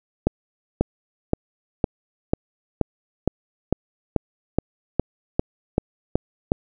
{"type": "accelerating click train", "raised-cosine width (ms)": 2, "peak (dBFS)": -4, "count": 15, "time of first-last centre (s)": [0.27, 6.519], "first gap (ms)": 540, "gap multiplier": 0.97, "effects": []}